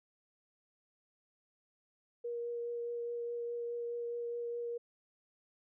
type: tone with vibrato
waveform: sine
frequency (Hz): 473.8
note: A#4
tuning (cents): +28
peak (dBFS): -36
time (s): 2.24-4.78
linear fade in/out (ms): 10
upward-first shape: triangle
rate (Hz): 4.8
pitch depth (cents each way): 11
effects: none